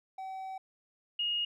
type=tone pair in turn; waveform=triangle / sine; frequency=763 / 2864 Hz; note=G5 / F7; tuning=-47 / +43 cents; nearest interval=octave + major seventh; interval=2290 cents; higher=second; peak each=-36 / -29 dBFS; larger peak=second; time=0.18-0.58 / 1.19-1.45 s; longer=first; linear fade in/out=5 ms; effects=none